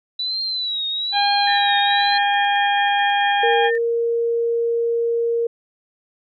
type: tone with vibrato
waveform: sine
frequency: 3948 Hz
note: B7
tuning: 1 cent flat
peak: -21 dBFS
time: 0.19-2.18 s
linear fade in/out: 5 ms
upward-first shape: triangle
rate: 1.1 Hz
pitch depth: 110 cents each way
type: harmonic tone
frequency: 810 Hz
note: G#5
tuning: 43 cents flat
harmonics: 1 / 2 / 3 / 4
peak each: -17 / -25 / -28 / -25 dBFS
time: 1.12-3.71 s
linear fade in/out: 50 ms
type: tone with tremolo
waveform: sine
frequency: 1804 Hz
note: A6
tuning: 43 cents sharp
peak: -22 dBFS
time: 1.47-3.78 s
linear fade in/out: 5 ms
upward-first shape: square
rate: 4.6 Hz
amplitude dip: 40%
type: tone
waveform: sine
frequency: 466.2 Hz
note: A#4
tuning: in tune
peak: -17 dBFS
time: 3.43-5.47 s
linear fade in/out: 5 ms
effects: none